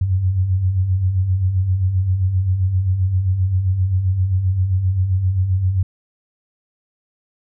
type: beating tone pair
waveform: sine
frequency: 87.3 / 94.9 Hz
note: F2 / F#2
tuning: 0 / +44 cents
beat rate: 7.6 Hz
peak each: -24 / -15 dBFS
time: 0.01-5.83 s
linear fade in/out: 5 ms
effects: none